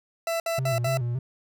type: tone bursts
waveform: 40% pulse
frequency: 666 Hz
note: E5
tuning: 18 cents sharp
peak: -24 dBFS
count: 4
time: 0.27-0.973 s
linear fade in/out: 2 ms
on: 130 ms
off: 61 ms
type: tone with vibrato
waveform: triangle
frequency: 125.7 Hz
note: B2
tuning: 31 cents sharp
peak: -23 dBFS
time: 0.58-1.19 s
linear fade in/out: 5 ms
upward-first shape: square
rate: 3.5 Hz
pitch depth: 81 cents each way
effects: none